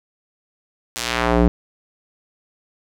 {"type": "tone with band-pass filter sweep", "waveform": "square", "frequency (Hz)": 59.1, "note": "A#1", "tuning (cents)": 24, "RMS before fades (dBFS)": -18, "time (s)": [0.96, 1.48], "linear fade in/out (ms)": 0, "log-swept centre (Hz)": [8400, 240], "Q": 0.77, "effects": []}